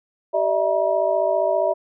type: tone cluster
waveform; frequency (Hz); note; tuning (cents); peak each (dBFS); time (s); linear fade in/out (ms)
sine; 385.7 / 597 / 652 / 956; G4 / D5 / E5 / A#5; -28 / +28 / -19 / +43; -27 / -21 / -20 / -28; 0.33-1.74; 20
effects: none